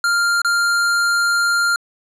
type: tone with dropouts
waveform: square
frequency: 1396.9 Hz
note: F6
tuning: in tune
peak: -15 dBFS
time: 0.04-1.76 s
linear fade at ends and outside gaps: 2 ms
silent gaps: 0.418-0.447 s
effects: low-pass 10000 Hz 12 dB/octave